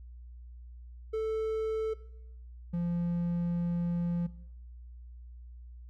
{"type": "tone pair in turn", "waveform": "triangle", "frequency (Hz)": [440, 172.76], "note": ["A4", "F3"], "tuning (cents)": [0, -18], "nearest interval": "octave + major third", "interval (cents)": 1618, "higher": "first", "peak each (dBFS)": -27, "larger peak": "neither", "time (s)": [[1.13, 1.94], [2.73, 4.27]], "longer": "second", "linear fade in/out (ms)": 10, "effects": ["noise-tail reverb RT60 0.8 s tail -19 dB re dry", "added 60 Hz sine -45 dBFS peak until 5.89 s"]}